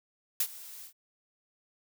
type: noise with ADSR envelope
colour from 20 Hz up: blue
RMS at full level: -26 dBFS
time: 0.4-0.93 s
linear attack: 4 ms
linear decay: 63 ms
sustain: -20 dB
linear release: 91 ms
effects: none